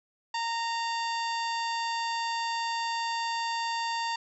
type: harmonic tone with a mistuned harmonic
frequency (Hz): 925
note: A#5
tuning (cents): -14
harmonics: 1 / 2 / 3 / 4 / 5 / 6 / 7 / 8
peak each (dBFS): -30 / -37 / -40 / -42 / -38 / -49 / -50 / -49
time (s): 0.34-4.16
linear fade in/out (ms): 5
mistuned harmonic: 4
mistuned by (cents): -63
effects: none